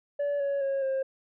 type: tone with pitch steps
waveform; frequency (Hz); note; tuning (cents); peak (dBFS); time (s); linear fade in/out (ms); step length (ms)
sine; 574 / 560.2 / 546.8 / 533.7; D5 / C#5 / C#5 / C5; -40 / +18 / -24 / +34; -23; 0.19-1.03; 10; 210
effects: tanh soft clip ceiling -25 dBFS